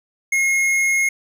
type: tone with hard clipping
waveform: sine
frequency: 2156 Hz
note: C#7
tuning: 49 cents flat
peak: -17 dBFS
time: 0.32-1.09 s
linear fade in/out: 5 ms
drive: 11 dB
effects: none